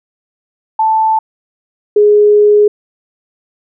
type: tone pair in turn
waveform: sine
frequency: 880 / 416.6 Hz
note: A5 / G#4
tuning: 0 / +5 cents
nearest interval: octave + minor second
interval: 1295 cents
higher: first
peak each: -8 / -4 dBFS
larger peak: second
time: 0.79-1.19 / 1.96-2.68 s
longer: second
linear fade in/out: 5 ms
effects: none